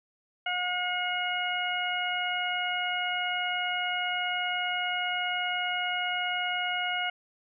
harmonic tone, 721 Hz, F#5, 45 cents flat, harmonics 1 / 2 / 3 / 4, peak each -33 / -33 / -33 / -33 dBFS, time 0.46-7.1 s, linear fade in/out 5 ms, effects none

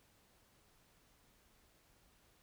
silence, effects pink hiss -70 dBFS RMS until 2.42 s

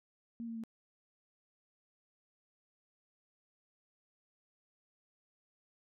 sine tone with pitch steps, 232.2 / 228.7 / 225.3 Hz, A#3 / A#3 / A3, -7 / -33 / +41 cents, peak -39 dBFS, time 0.4-0.637 s, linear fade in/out 0 ms, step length 79 ms, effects none

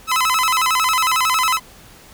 sawtooth tone with vibrato, 1149 Hz, D6, 38 cents flat, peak -11 dBFS, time 0.07-1.6 s, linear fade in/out 50 ms, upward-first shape square, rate 11 Hz, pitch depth 210 cents each way, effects pink hiss -44 dBFS RMS until 2.13 s

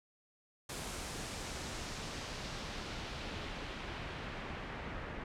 pink noise with low-pass filter sweep, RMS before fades -43 dBFS, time 0.69-5.24 s, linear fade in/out 5 ms, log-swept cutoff 9900 to 1900 Hz, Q 1.1, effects none

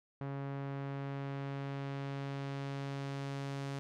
sawtooth tone with low-pass filter sweep, 138.59 Hz, C#3, in tune, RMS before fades -40 dBFS, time 0.21-3.79 s, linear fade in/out 0 ms, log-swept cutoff 1600 to 7400 Hz, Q 0.71, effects none

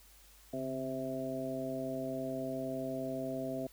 harmonic tone with a mistuned harmonic, 131.4 Hz, C3, 8 cents sharp, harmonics 1 / 2 / 3 / 4 / 5, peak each -46 / -39 / -44 / -44 / -39 dBFS, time 0.53-3.67 s, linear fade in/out 5 ms, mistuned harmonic 1, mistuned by +99 cents, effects added 50 Hz sine -61 dBFS peak until 3.72 s + white hiss -61 dBFS RMS until 3.72 s

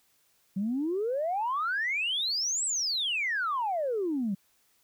sine exponential two-way sweep, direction up then down, 185 to 8080 to 185 Hz, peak -26 dBFS, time 0.56-4.35 s, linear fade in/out 10 ms, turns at 2.65 s, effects tanh soft clip ceiling -22 dBFS + white hiss -68 dBFS RMS until 4.83 s

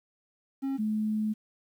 triangle / sine tone pair in turn, 270.8 / 214.9 Hz, C#4 / A3, -40 / -41 cents, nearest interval major third, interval 401 cents, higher first, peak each -26 dBFS, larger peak neither, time 0.62-0.78 / 0.78-1.34 s, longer second, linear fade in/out 20 ms, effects 10-bit

